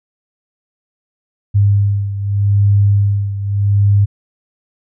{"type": "beating tone pair", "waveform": "sine", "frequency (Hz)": [100.8, 101.62], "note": ["G2", "G#2"], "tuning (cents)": [49, -37], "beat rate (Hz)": 0.82, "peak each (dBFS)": [-11, -16], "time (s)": [1.54, 4.06], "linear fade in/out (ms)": 20, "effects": []}